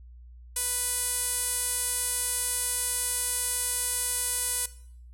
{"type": "tone with band-pass filter", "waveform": "sawtooth", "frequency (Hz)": 493.9, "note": "B4", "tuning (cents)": 0, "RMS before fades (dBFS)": -29, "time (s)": [0.56, 4.66], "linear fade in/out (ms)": 5, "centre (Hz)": 10000, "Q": 3.5, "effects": ["noise-tail reverb RT60 0.6 s tail -17 dB re dry", "added 60 Hz sine -45 dBFS peak until 5.13 s"]}